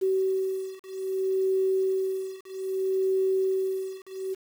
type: beating tone pair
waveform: sine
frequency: 380.3 / 380.92 Hz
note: F#4 / G4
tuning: +48 / -50 cents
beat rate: 0.62 Hz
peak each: -27 / -27 dBFS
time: 0.01-4.35 s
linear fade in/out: 20 ms
effects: 8-bit